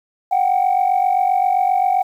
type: tone pair together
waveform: sine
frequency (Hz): 732.4 / 780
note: F#5 / G5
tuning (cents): -18 / -9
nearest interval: minor second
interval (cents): 109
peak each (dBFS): -15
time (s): 0.31-2.03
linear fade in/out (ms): 10
effects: tanh soft clip ceiling -9 dBFS + 8-bit